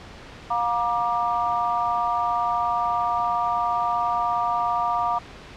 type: harmonic tone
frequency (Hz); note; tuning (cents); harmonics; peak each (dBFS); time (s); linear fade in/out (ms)
237; A#3; +29; 3 / 4 / 5; -25 / -25 / -25; 0.5-5.19; 10
effects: pink hiss -42 dBFS RMS until 5.56 s + low-pass 4000 Hz 12 dB/octave